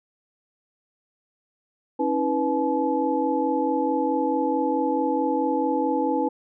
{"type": "tone cluster", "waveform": "sine", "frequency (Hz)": [274.2, 318.8, 492.5, 858], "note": ["C#4", "D#4", "B4", "A5"], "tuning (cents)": [-19, 42, -5, -44], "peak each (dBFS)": -26, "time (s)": [1.99, 6.29], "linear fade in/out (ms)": 10, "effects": []}